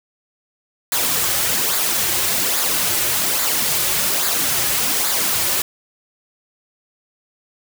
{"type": "noise with flanger", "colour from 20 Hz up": "white", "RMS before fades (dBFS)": -19, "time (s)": [0.92, 5.62], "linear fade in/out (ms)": 2, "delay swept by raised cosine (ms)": [0.34, 4.44], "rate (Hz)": 1.2, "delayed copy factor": -0.55, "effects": []}